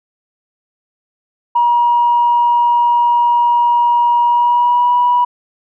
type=tone with pitch glide; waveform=sine; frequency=955 to 973.9 Hz; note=A#5 to B5; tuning=+42 to -24 cents; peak=-8 dBFS; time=1.55-5.25 s; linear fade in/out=10 ms; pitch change=+34 cents; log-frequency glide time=4.25-4.95 s; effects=tanh soft clip ceiling -4 dBFS